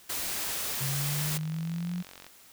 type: noise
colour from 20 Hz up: white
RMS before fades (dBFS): -33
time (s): 0.09-1.38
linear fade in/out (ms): 10
type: exponential sweep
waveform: sine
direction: up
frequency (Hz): 134.7 to 179.6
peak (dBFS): -30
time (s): 0.8-2.03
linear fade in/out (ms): 20
type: click train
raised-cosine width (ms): 0.2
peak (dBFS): -28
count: 56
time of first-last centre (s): 1.06-2.266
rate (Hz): 45.6
effects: white hiss -55 dBFS RMS until 2.52 s